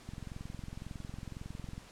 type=click train; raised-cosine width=5 ms; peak=-30 dBFS; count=38; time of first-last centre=0.09-1.779 s; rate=21.9 Hz; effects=pink hiss -55 dBFS RMS until 1.91 s + low-pass 9000 Hz 12 dB/octave